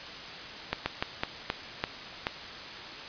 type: slowing click train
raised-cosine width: 0.3 ms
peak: -11 dBFS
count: 7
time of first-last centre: 0.73-2.269 s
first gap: 130 ms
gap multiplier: 1.27
effects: white hiss -41 dBFS RMS until 3.08 s + resampled to 11025 Hz